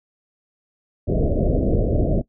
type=low-pass noise; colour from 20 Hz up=pink; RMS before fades=-19 dBFS; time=1.07-2.22 s; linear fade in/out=20 ms; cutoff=660 Hz; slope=96 dB/octave; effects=noise-tail reverb RT60 0.1 s tail -18 dB re dry